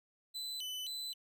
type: tone with vibrato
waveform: 40% pulse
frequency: 3474 Hz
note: A7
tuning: 23 cents flat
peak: -38 dBFS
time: 0.34-1.14 s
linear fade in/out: 20 ms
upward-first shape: square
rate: 1.9 Hz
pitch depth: 250 cents each way
effects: none